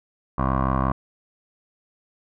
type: tone with low-pass filter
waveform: 15% pulse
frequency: 65.7 Hz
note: C2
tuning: 8 cents sharp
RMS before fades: -22 dBFS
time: 0.38-0.92 s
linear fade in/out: 5 ms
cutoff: 1100 Hz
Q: 4.8
effects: none